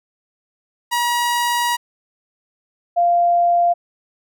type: tone pair in turn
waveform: sawtooth / sine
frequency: 958 / 694.7 Hz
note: A#5 / F5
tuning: +47 / -9 cents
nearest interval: tritone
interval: 556 cents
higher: first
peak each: -13 / -12 dBFS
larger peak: second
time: 0.91-1.77 / 2.96-3.74 s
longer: first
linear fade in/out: 20 ms
effects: none